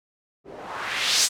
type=noise with low-pass filter sweep; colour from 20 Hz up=blue; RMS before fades=-25 dBFS; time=0.44-1.29 s; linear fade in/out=50 ms; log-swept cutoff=340 to 7500 Hz; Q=1.6; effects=none